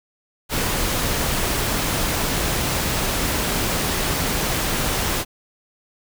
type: noise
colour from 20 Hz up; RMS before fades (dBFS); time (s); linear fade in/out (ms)
pink; -22; 0.49-5.25; 50
effects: none

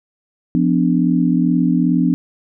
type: chord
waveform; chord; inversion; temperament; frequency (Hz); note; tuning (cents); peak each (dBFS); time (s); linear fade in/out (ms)
sine; B diminished; second; equal with one note detuned; 174.61 / 251.3 / 293.7; F3 / B3 / D4; 0 / +30 / 0; -16 / -16 / -18; 0.55-2.14; 0
effects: none

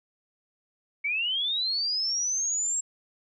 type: linear sweep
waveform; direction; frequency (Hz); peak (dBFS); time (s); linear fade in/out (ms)
sine; up; 2217 to 7610; -25; 1.04-2.81; 10
effects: none

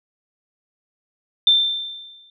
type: tone with exponential decay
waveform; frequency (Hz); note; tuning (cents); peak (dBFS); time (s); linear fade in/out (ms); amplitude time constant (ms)
sine; 3568; A7; +23; -9; 1.47-2.3; 2; 180
effects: none

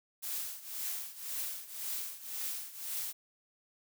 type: noise with tremolo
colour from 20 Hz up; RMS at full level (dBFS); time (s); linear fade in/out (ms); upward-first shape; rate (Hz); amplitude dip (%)
blue; -36; 0.22-3.13; 20; triangle; 1.9; 85
effects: none

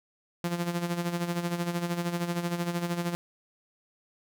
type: tone with tremolo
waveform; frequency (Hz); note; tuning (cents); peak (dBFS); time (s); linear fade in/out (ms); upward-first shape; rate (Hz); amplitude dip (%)
sawtooth; 172.9; F3; -17; -22; 0.44-3.15; 0; sine; 13; 65
effects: none

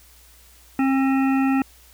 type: harmonic tone with a mistuned harmonic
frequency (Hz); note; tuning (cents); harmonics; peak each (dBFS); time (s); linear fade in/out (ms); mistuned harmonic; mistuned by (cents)
268.1; C4; +42; 1 / 3 / 5 / 7 / 9 / 10; -17 / -27 / -31 / -34 / -36 / -37; 0.79-1.62; 2; 9; +39
effects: added 60 Hz sine -52 dBFS peak until 1.93 s + white hiss -52 dBFS RMS until 1.93 s

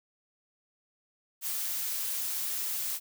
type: noise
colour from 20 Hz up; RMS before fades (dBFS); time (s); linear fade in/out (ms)
blue; -33; 1.41-3; 50
effects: none

